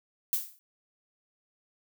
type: noise with exponential decay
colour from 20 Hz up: violet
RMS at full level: -25 dBFS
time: 0.33-0.59 s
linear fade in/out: 0 ms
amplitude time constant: 55 ms
effects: none